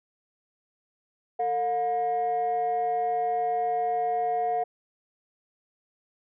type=tone pair together; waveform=sine; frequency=451.8 / 717.2 Hz; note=A4 / F5; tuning=+46 / +46 cents; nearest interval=minor sixth; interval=800 cents; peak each=-29 / -23 dBFS; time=1.39-4.64 s; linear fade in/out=10 ms; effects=tanh soft clip ceiling -20 dBFS